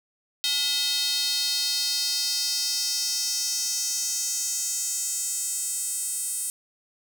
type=tone with high-pass filter sweep; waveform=square; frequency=286 Hz; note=D4; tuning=46 cents flat; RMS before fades=-27 dBFS; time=0.44-6.5 s; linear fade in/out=0 ms; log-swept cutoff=3700 to 8800 Hz; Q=3.5; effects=none